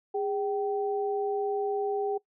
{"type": "tone pair together", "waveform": "sine", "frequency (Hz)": [409.4, 772.8], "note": ["G#4", "G5"], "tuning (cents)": [-25, -25], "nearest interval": "major seventh", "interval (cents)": 1100, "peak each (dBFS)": [-28, -32], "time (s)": [0.14, 2.18], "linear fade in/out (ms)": 10, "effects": ["noise-tail reverb RT60 0.1 s tail -21 dB re dry"]}